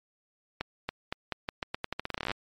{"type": "accelerating click train", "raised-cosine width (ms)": 0.3, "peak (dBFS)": -15, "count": 22, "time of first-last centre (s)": [0.61, 2.315], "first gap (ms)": 280, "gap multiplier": 0.84, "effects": ["MP3 64 kbps"]}